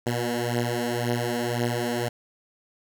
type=beating tone pair; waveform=10% pulse; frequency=119.3 / 121.2 Hz; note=A#2 / B2; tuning=+41 / -32 cents; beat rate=1.9 Hz; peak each=-18 / -21 dBFS; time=0.06-2.09 s; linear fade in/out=10 ms; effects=none